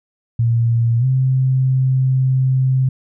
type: tone with pitch glide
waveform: sine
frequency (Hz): 116.54 to 130.81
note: A#2 to C3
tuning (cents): 0 to 0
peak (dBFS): -12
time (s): 0.39-2.89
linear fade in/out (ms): 5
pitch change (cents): +200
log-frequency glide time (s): 0.99-1.05
effects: none